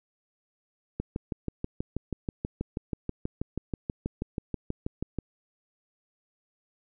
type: click train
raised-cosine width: 3 ms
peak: -17 dBFS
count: 27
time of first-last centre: 1-5.187 s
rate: 6.21 Hz
effects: none